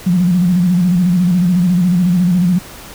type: tone with vibrato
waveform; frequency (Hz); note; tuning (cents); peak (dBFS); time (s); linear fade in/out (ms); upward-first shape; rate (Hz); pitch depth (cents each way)
sine; 178.3; F3; +36; -9; 0.06-2.59; 10; square; 14; 66
effects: pink hiss -34 dBFS RMS until 2.94 s